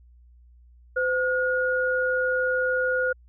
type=tone pair together; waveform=sine; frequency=511.2 / 1438 Hz; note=C5 / F#6; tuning=-40 / -50 cents; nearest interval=octave + tritone; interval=1790 cents; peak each=-24 dBFS; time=0.96-3.13 s; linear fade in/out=10 ms; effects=added 60 Hz sine -50 dBFS peak until 3.28 s